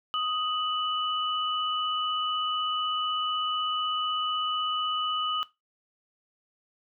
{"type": "tone pair together", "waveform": "sine", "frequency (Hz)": [1248, 2968], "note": ["D#6", "F#7"], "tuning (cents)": [5, 5], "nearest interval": "octave + minor third", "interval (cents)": 1500, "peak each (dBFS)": [-28, -30], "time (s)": [0.14, 5.43], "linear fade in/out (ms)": 0, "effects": ["noise-tail reverb RT60 0.2 s tail -17 dB re dry"]}